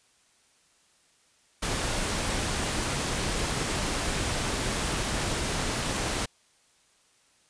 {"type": "noise", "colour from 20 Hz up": "pink", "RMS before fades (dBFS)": -29, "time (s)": [1.62, 6.26], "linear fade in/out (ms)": 10, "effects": ["white hiss -64 dBFS RMS until 7.49 s", "resampled to 22050 Hz"]}